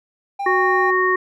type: tone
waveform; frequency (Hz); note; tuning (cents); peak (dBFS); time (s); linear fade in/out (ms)
triangle; 797; G5; +28; -20; 0.39-0.91; 10
type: harmonic tone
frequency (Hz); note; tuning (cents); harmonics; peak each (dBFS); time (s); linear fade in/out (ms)
370; F#4; 0; 1 / 3 / 5; -19 / -19 / -19; 0.46-1.16; 5
effects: none